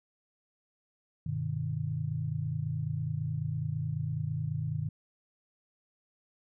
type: chord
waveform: sine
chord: G augmented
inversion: none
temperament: equal with one note detuned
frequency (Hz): 98 / 123.47 / 152.63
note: G2 / B2 / D#3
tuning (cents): 0 / 0 / -33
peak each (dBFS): -37 / -35 / -33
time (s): 1.26-4.89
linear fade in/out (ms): 5
effects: none